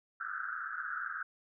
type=band-pass noise; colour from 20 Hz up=pink; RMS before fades=-39 dBFS; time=0.2-1.23 s; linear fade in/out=10 ms; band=1300 to 1600 Hz; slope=96 dB/octave; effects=none